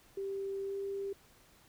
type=tone with pitch glide; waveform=sine; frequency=392 to 395.2 Hz; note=G4 to G4; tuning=0 to +14 cents; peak=-35 dBFS; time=0.17-1.13 s; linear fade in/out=5 ms; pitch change=+14 cents; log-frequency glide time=0.64-0.75 s; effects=pink hiss -63 dBFS RMS until 1.68 s